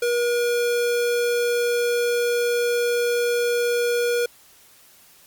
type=tone; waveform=square; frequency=479.3 Hz; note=A#4; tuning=48 cents sharp; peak=-20 dBFS; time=0.02-4.26 s; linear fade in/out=5 ms; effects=white hiss -52 dBFS RMS until 5.26 s + Opus 48 kbps